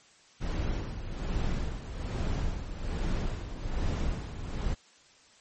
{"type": "noise with tremolo", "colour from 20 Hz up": "brown", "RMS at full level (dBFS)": -29, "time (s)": [0.4, 4.75], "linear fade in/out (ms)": 20, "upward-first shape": "sine", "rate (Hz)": 1.2, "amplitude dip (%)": 65, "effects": ["white hiss -59 dBFS RMS until 5.4 s", "MP3 32 kbps"]}